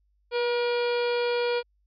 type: harmonic tone with a mistuned harmonic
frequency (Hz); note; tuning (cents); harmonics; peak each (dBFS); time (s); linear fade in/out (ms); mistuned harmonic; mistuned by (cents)
477.8; A#4; +43; 1 / 2 / 3 / 4 / 5 / 6 / 7 / 8 / 9 / 10; -24 / -34 / -36 / -45 / -36 / -44 / -40 / -50 / -41 / -46; 0.31-1.63; 50; 1; +16
effects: added 50 Hz sine -65 dBFS peak until 1.86 s